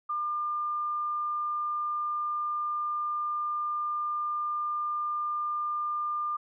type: tone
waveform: sine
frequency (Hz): 1200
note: D6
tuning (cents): +37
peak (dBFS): -28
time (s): 0.09-6.37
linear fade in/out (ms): 10
effects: none